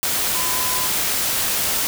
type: tone in noise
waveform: sine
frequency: 1011 Hz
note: B5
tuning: 40 cents sharp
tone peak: -28 dBFS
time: 0.35-0.87 s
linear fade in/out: 0 ms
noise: white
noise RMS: -21 dBFS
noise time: 0.03-1.87 s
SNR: -10 dB
effects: none